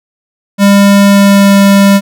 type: tone with pitch glide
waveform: square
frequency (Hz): 200 to 198.5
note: G3 to G3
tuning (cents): +35 to +22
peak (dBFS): -3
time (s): 0.58-2.01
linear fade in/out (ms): 50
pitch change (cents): -13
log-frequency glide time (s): 1.08-1.57
effects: none